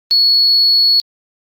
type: tone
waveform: sine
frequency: 4379 Hz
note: C#8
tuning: 22 cents flat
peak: -7 dBFS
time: 0.11-1 s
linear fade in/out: 0 ms
effects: tanh soft clip ceiling -4 dBFS + Opus 32 kbps